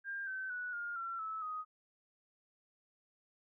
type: tone with pitch steps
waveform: sine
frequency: 1600 / 1535.7 / 1474 / 1414.8 / 1357.9 / 1303.4 / 1251 Hz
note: G6 / G6 / F#6 / F6 / F6 / E6 / D#6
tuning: +35 / -36 / -7 / +22 / -49 / -20 / +9 cents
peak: -38 dBFS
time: 0.04-1.65 s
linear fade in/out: 50 ms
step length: 230 ms
effects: none